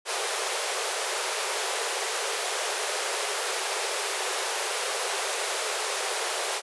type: high-pass noise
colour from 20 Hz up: pink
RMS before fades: -29 dBFS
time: 0.05-6.62 s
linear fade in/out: 50 ms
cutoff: 380 Hz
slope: 96 dB/octave
effects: resampled to 24000 Hz